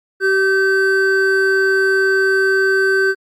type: tone pair together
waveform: triangle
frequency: 385.8 / 1543 Hz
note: G4 / G6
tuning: -28 / -28 cents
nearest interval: 2 octaves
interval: 2400 cents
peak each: -13 dBFS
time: 0.2-3.15 s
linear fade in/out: 50 ms
effects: Opus 48 kbps